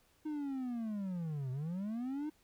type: linear two-way sweep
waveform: triangle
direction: down then up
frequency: 311.1 to 125.1 to 311.1 Hz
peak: -34 dBFS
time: 0.25-2.3 s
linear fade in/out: 10 ms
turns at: 1.51 s
effects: pink hiss -70 dBFS RMS until 2.43 s